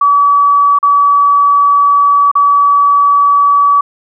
sine tone with dropouts, 1143 Hz, D6, 47 cents flat, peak -5 dBFS, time 0.01-3.81 s, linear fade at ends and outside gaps 5 ms, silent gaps 0.788-0.828 / 2.315-2.353 s, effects none

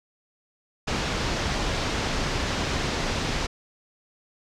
pink low-pass noise, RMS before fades -27 dBFS, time 0.87-3.47 s, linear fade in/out 10 ms, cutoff 6100 Hz, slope 24 dB/octave, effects none

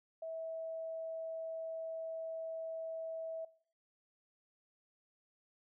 sine tone, 650 Hz, E5, 24 cents flat, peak -40 dBFS, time 0.22-3.45 s, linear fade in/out 5 ms, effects noise-tail reverb RT60 0.6 s tail -21 dB re dry

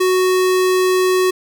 square tone, 370 Hz, F#4, in tune, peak -13 dBFS, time 0-1.31 s, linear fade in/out 10 ms, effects none

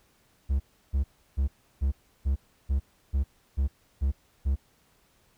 triangle tone bursts, 68.3 Hz, C#2, 25 cents flat, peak -20 dBFS, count 10, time 0.49-4.56 s, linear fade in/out 20 ms, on 110 ms, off 330 ms, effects pink hiss -65 dBFS RMS until 5.37 s

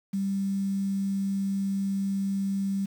sine tone with quantisation, 196 Hz, G3, in tune, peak -25 dBFS, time 0.13-2.86 s, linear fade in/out 10 ms, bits 8, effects none

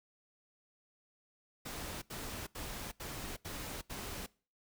pink noise bursts, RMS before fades -43 dBFS, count 6, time 1.65-4.265 s, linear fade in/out 10 ms, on 370 ms, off 79 ms, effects noise-tail reverb RT60 0.4 s tail -23 dB re dry

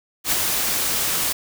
white noise with ADSR envelope, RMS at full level -18 dBFS, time 0.24-1.33 s, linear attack 82 ms, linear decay 13 ms, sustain -4 dB, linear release 10 ms, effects none

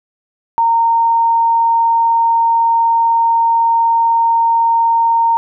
sine tone, 921 Hz, A#5, 21 cents flat, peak -9 dBFS, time 0.58-5.37 s, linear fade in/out 0 ms, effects none

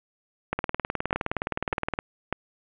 two click trains, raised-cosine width 0.5 ms, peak -10 / -11 dBFS, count 4 / 28, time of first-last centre 0.53-2.326 / 0.59-1.989 s, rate 1.67 / 19.3 Hz, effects resampled to 8000 Hz + 8-bit

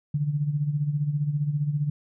sine tone with tremolo, 146.83 Hz, D3, in tune, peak -20 dBFS, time 0.14-1.9 s, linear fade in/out 5 ms, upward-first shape sine, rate 15 Hz, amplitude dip 65%, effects none

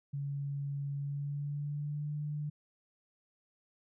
sine tone with pitch glide, 141.1 to 148.63 Hz, C#3 to D3, +31 to +21 cents, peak -34 dBFS, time 0.13-2.5 s, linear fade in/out 10 ms, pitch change +90 cents, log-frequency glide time 0.96-2.13 s, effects none

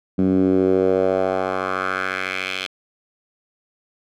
10% pulse tone with band-pass filter sweep, 93.9 Hz, F#2, 26 cents sharp, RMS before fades -20 dBFS, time 0.18-2.67 s, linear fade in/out 10 ms, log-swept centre 220 to 3100 Hz, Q 2.4, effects none

